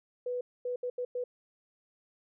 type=tone bursts at uneven times; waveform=sine; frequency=493.9 Hz; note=B4; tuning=in tune; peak=-31 dBFS; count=5; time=0.26-0.41 / 0.65-0.76 / 0.83-0.9 / 0.98-1.05 / 1.15-1.24 s; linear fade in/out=5 ms; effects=none